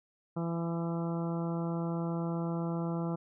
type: harmonic tone with a mistuned harmonic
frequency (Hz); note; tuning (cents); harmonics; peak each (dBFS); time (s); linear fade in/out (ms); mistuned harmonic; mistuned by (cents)
167.8; E3; +31; 1 / 2 / 3 / 4 / 5 / 6 / 7 / 8; -32 / -38 / -42 / -44 / -46 / -48 / -49 / -50; 0.36-3.16; 10; 7; +17
effects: none